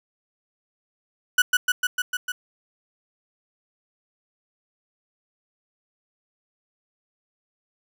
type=tone with echo; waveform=35% pulse; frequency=1480 Hz; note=F#6; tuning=in tune; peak=-12 dBFS; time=1.38-1.42 s; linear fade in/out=5 ms; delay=150 ms; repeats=6; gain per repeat=-2 dB; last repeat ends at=2.32 s; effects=none